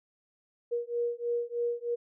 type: beating tone pair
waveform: sine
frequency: 473.9 / 477.1 Hz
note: A#4 / A#4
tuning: +28 / +40 cents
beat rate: 3.2 Hz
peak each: -32 / -32 dBFS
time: 0.71-1.96 s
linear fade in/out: 20 ms
effects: none